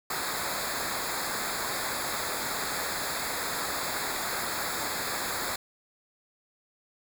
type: noise with comb filter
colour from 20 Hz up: pink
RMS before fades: -32 dBFS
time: 0.1-5.56 s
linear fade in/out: 5 ms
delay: 0.34 ms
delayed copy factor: -0.9
effects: none